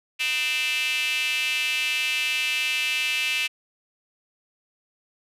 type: tone with high-pass filter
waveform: square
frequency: 138.59 Hz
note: C#3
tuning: in tune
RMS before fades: -25 dBFS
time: 0.19-3.48 s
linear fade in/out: 20 ms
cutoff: 2600 Hz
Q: 6.6
effects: resampled to 32000 Hz